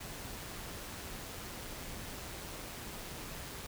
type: noise with amplitude modulation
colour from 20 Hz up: pink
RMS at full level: -43 dBFS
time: 0-3.67 s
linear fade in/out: 10 ms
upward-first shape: sine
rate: 181 Hz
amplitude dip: 35%
effects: none